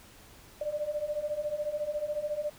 sine beating tone pair, 587 / 601 Hz, D5 / D5, -1 / +40 cents, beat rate 14 Hz, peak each -35 / -32 dBFS, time 0.61-2.5 s, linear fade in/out 5 ms, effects pink hiss -54 dBFS RMS until 2.58 s

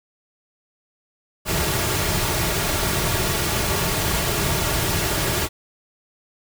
pink noise with comb filter, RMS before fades -22 dBFS, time 1.45-5.49 s, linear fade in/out 50 ms, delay 3.9 ms, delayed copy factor -0.5, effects none

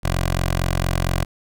10% pulse tone with notch filter, 44.34 Hz, F1, 27 cents sharp, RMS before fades -21 dBFS, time 0.03-1.25 s, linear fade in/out 20 ms, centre 240 Hz, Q 1.1, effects none

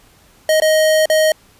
square tone with dropouts, 626 Hz, D#5, 10 cents sharp, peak -11 dBFS, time 0.49-1.32 s, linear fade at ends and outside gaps 2 ms, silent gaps 0.601-0.62 / 1.057-1.099 s, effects pink hiss -50 dBFS RMS until 1.59 s + resampled to 32000 Hz

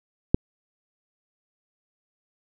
click, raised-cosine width 3 ms, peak -3 dBFS, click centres 0.345 s, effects none

